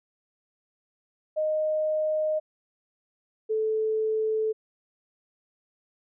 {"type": "tone pair in turn", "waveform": "sine", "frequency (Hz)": [619, 436.8], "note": ["D#5", "A4"], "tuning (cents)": [-9, -13], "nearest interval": "tritone", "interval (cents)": 604, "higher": "first", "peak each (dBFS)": -23, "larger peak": "neither", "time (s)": [[1.36, 2.4], [3.49, 4.53]], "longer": "neither", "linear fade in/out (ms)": 20, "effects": []}